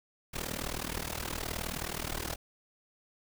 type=noise with amplitude modulation; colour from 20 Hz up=pink; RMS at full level=-33 dBFS; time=0.33-2.36 s; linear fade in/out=20 ms; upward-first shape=sine; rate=39.1 Hz; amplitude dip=90%; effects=none